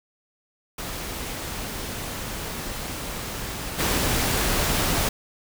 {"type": "noise with level steps", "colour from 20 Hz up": "pink", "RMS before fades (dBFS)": [-32, -23], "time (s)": [0.78, 5.09], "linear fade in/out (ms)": 5, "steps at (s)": 3.78, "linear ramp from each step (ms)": 20, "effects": []}